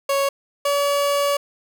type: tone pair in turn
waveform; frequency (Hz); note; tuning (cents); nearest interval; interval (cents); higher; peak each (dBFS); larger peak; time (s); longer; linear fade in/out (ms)
30% pulse; 554.4 / 569.3; C#5 / C#5; 0 / +46; unison; 46; second; -15; neither; 0.09-0.29 / 0.65-1.37; second; 5
effects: none